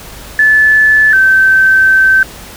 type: tone pair in turn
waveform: sine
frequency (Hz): 1736 / 1546.6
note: A6 / G6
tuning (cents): -24 / -24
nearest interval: major second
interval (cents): 200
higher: first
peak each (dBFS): -4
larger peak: neither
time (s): 0.39-1.13 / 1.13-2.23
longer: second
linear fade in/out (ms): 2
effects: added 50 Hz sine -37 dBFS peak until 2.56 s + pink hiss -31 dBFS RMS until 2.56 s